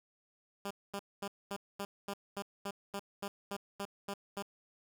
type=tone bursts; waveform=10% pulse; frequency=200 Hz; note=G3; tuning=35 cents sharp; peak=-29 dBFS; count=14; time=0.65-4.424 s; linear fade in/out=2 ms; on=56 ms; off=230 ms; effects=none